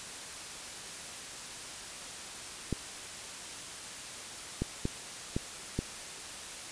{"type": "clicks", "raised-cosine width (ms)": 3, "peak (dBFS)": -17, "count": 5, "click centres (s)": [2.727, 4.62, 4.854, 5.365, 5.79], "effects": ["white hiss -43 dBFS RMS until 6.71 s", "resampled to 22050 Hz"]}